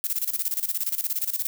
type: noise with tremolo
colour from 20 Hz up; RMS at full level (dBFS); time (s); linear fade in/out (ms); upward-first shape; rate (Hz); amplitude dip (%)
violet; -25; 0.04-1.47; 0; square; 17; 80
effects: none